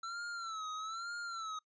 square tone with vibrato, 1334 Hz, E6, 20 cents sharp, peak -40 dBFS, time 0.03-1.59 s, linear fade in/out 5 ms, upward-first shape sine, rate 1.1 Hz, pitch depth 99 cents each way, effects noise-tail reverb RT60 0.1 s tail -21 dB re dry + resampled to 16000 Hz

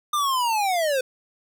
square linear sweep, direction down, 1215 to 500 Hz, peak -21 dBFS, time 0.13-1.01 s, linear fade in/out 5 ms, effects none

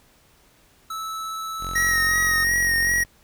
square tone with pitch glide, 1309 to 1268.1 Hz, E6 to D#6, -13 to +33 cents, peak -29 dBFS, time 0.9-2.44 s, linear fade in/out 5 ms, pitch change -54 cents, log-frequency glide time 1.89-2.15 s
sawtooth tone, 44.89 Hz, F1, 48 cents sharp, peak -28 dBFS, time 1.59-3.06 s, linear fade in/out 50 ms
square tone with vibrato, 1878 Hz, A#6, 12 cents sharp, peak -19 dBFS, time 1.75-3.04 s, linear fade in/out 10 ms, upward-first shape sine, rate 2.7 Hz, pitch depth 29 cents each way
effects pink hiss -57 dBFS RMS until 3.23 s

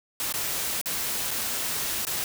white noise with dropouts, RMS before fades -29 dBFS, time 0.2-2.24 s, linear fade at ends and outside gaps 1 ms, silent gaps 0.325-0.339 / 0.814-0.858 / 1.308-1.312 / 2.051-2.069 s, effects none

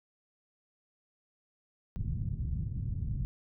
white low-pass noise, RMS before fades -34 dBFS, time 1.96-3.25 s, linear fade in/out 0 ms, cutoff 140 Hz, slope 24 dB/octave, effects none

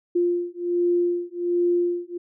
sine beating tone pair, 349.2 / 350.5 Hz, F4 / F4, 0 / +6 cents, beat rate 1.3 Hz, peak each -23 dBFS, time 0.15-2.18 s, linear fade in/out 10 ms, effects none

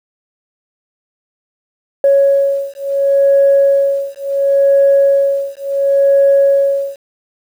sine beating tone pair, 554.4 / 555.11 Hz, C#5 / C#5, 0 / +2 cents, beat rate 0.71 Hz, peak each -11 dBFS, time 2.04-6.96 s, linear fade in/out 2 ms, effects tanh soft clip ceiling -2 dBFS + 7-bit

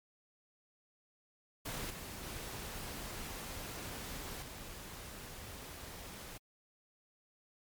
pink noise with level steps, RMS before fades -41 / -46 / -44 / -48 dBFS, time 1.65-6.38 s, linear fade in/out 10 ms, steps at 1.9 / 2.23 / 4.42 s, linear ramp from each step 5 ms, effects MP3 96 kbps

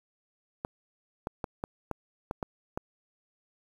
clicks, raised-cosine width 1 ms, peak -18 dBFS, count 8, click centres 0.649 / 1.271 / 1.442 / 1.639 / 1.913 / 2.311 / 2.428 / 2.775 s, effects 8-bit

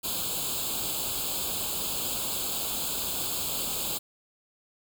white noise with comb filter, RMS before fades -31 dBFS, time 0.03-3.99 s, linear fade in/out 20 ms, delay 0.26 ms, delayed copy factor +0.95, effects none

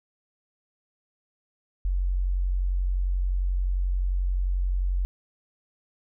sine tone, 45.69 Hz, F#1, 21 cents flat, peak -22 dBFS, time 1.85-5.05 s, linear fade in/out 0 ms, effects none

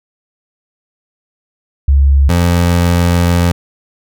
sine / 25% pulse tone pair in turn, 69.3 / 86.87 Hz, C#2 / F2, 0 / -9 cents, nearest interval major third, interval 391 cents, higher second, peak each -5 dBFS, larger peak neither, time 1.88-2.29 / 2.29-3.52 s, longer second, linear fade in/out 5 ms, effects none

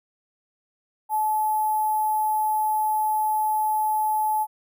sine tone with sample-and-hold, 860 Hz, A5, 40 cents flat, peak -20 dBFS, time 1.09-4.47 s, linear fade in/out 50 ms, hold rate 11025 Hz, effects none

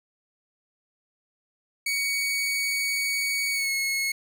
sawtooth tone with pitch glide, 2244 to 2180 Hz, C#7 to C#7, +21 to -29 cents, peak -21 dBFS, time 1.86-4.12 s, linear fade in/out 5 ms, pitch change -50 cents, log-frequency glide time 3.52-3.71 s, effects none

